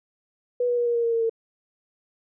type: tone with pitch steps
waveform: sine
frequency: 490 / 484.7 / 479.4 / 474.1 / 469 / 463.8 / 458.8 / 453.8 Hz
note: B4 / B4 / A#4 / A#4 / A#4 / A#4 / A#4 / A#4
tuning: -14 / -32 / +48 / +29 / +11 / -9 / -28 / -47 cents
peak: -20 dBFS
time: 0.6-1.296 s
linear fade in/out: 5 ms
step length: 87 ms
effects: none

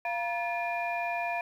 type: tone cluster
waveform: sine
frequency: 693 / 952 / 1734 / 2412 Hz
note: F5 / A#5 / A6 / D7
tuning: -14 / +36 / -26 / +46 cents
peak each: -31 / -36 / -39 / -34 dBFS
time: 0.05-1.41 s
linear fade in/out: 2 ms
effects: tanh soft clip ceiling -21 dBFS + 10-bit

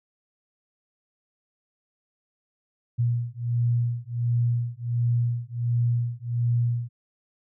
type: beating tone pair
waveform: sine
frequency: 118.6 / 120 Hz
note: A#2 / B2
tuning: +30 / -49 cents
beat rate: 1.4 Hz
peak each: -25 dBFS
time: 2.98-6.89 s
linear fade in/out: 20 ms
effects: none

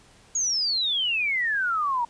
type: exponential sweep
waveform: sine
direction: down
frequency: 6780 to 925 Hz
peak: -22 dBFS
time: 0.35-2.05 s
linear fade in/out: 5 ms
effects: pink hiss -55 dBFS RMS until 2.09 s + resampled to 22050 Hz

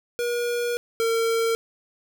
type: tone pair in turn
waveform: square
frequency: 479.2 / 456.3 Hz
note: A#4 / A#4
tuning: +48 / -37 cents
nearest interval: minor second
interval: 85 cents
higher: first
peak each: -24 / -21 dBFS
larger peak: second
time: 0.19-0.77 / 1-1.55 s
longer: first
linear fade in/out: 0 ms
effects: none

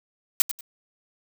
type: noise with echo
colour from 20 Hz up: blue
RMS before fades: -17 dBFS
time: 0.4-0.42 s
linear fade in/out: 0 ms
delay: 94 ms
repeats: 2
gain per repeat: -12 dB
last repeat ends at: 0.608 s
effects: none

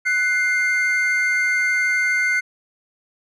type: tone pair together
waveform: triangle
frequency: 1489 / 2104 Hz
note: F#6 / C7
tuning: +11 / +9 cents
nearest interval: tritone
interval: 598 cents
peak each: -19 / -17 dBFS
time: 0.05-2.41 s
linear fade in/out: 20 ms
effects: resampled to 32000 Hz

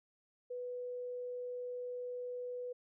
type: tone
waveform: sine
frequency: 493.9 Hz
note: B4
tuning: in tune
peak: -39 dBFS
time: 0.5-2.73 s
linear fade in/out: 10 ms
effects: none

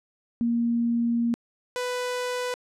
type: tone pair in turn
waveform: sine / sawtooth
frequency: 234.7 / 496.4 Hz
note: A#3 / B4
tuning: +12 / +9 cents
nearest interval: octave + minor second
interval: 1297 cents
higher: second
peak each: -21 / -23 dBFS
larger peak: first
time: 0.41-1.34 / 1.76-2.54 s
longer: first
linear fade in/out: 0 ms
effects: low-pass 10000 Hz 12 dB/octave

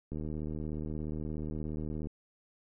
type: click train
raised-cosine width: 3 ms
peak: -26 dBFS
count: 151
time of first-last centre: 0.12-2.071 s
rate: 76.9 Hz
effects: none

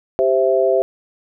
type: chord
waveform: sine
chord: C major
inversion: second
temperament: equal with one note detuned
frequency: 392 / 523.3 / 661.9 Hz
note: G4 / C5 / E5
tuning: 0 / 0 / +7 cents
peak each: -17 dBFS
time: 0.19-0.82 s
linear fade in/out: 0 ms
effects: none

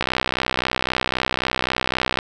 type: click train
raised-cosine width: 0.3 ms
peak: -3 dBFS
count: 140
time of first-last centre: 0.01-2.189 s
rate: 63.8 Hz
effects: none

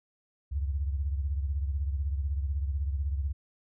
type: beating tone pair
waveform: sine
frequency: 69.3 / 85.3 Hz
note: C#2 / F2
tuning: 0 / -40 cents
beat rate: 16 Hz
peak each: -28 / -36 dBFS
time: 0.51-3.33 s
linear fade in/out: 20 ms
effects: none

